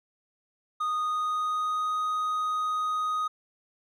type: tone with pitch glide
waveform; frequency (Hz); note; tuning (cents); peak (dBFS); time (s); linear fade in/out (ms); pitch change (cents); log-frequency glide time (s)
triangle; 1236 to 1248.2; D#6 to D#6; -12 to +5; -24; 0.8-3.28; 10; +17; 0.91-1.96
effects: none